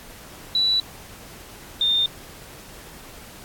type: tone pair in turn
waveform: sine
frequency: 3949 / 3626 Hz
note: B7 / A#7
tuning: -1 / -49 cents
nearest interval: minor second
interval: 148 cents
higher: first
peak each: -17 dBFS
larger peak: neither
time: 0.55-0.8 / 1.81-2.06 s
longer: neither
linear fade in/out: 2 ms
effects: pink hiss -43 dBFS RMS until 3.44 s + AAC 64 kbps